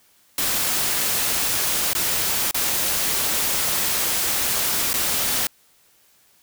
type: noise with dropouts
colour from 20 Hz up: white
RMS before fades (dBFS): -22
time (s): 0.38-5.47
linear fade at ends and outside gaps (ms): 2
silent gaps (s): 1.933-1.95 / 2.511-2.544 / 4.932-4.939
effects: white hiss -58 dBFS RMS until 6.42 s